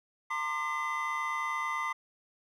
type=tone cluster; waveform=triangle; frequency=914 / 1048 / 1197 / 2030 Hz; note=A#5 / C6 / D6 / B6; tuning=-34 / +2 / +33 / +47 cents; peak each=-37 / -35 / -33 / -34 dBFS; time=0.3-1.93 s; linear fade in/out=10 ms; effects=none